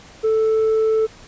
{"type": "tone with tanh clipping", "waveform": "sine", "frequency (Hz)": 440, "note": "A4", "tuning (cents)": 0, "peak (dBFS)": -15, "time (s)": [0.23, 1.07], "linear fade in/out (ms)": 20, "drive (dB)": 2, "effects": ["pink hiss -44 dBFS RMS until 1.27 s", "resampled to 16000 Hz"]}